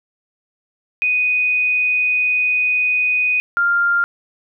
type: tone pair in turn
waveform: sine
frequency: 2489 / 1396.9 Hz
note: D#7 / F6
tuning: 0 / 0 cents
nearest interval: minor seventh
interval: 1000 cents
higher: first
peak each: -14 / -13 dBFS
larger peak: second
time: 1.02-3.4 / 3.57-4.04 s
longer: first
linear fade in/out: 0 ms
effects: none